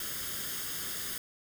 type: noise with comb filter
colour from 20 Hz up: white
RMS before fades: -37 dBFS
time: 0-1.18 s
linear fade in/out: 2 ms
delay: 0.6 ms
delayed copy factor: +0.65
effects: none